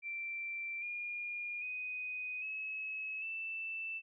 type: tone with pitch steps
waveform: sine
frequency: 2349 / 2422 / 2497 / 2575 / 2655 Hz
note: D7 / D#7 / D#7 / E7 / E7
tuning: 0 / -47 / +6 / -41 / +12 cents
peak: -38 dBFS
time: 0.02-4.02 s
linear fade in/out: 50 ms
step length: 800 ms
effects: none